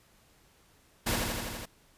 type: noise with echo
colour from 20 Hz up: pink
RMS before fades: -29 dBFS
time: 1.06-1.16 s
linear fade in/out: 10 ms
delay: 83 ms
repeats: 6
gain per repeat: -2 dB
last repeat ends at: 1.658 s
effects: pink hiss -63 dBFS RMS until 1.97 s + resampled to 32000 Hz